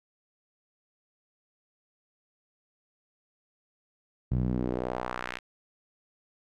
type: tone with band-pass filter sweep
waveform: sawtooth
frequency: 61.74 Hz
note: B1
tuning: in tune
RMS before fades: -31 dBFS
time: 4.31-5.39 s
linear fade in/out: 10 ms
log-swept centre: 120 to 2400 Hz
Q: 1.5
effects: none